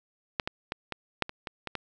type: clicks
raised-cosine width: 0.3 ms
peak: -10 / -14 / -15 / -17 / -8 / -21 / -19 / -18 / -16 dBFS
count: 9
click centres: 0.398 / 0.475 / 0.721 / 0.923 / 1.223 / 1.294 / 1.472 / 1.673 / 1.753 s
effects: none